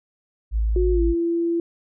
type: tone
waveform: sine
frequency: 54.5 Hz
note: A1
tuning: 16 cents flat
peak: -18 dBFS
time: 0.51-1.15 s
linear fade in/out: 50 ms
type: tone with pitch glide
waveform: sine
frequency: 362.3 to 338 Hz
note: F#4 to E4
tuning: -36 to +43 cents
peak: -19 dBFS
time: 0.76-1.6 s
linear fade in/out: 2 ms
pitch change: -121 cents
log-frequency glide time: 0.92-1.02 s
effects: none